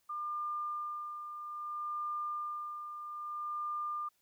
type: tone with tremolo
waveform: sine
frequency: 1200 Hz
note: D6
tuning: 37 cents sharp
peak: -34 dBFS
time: 0.09-4.09 s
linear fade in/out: 10 ms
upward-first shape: sine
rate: 0.61 Hz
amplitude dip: 55%
effects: white hiss -75 dBFS RMS until 4.21 s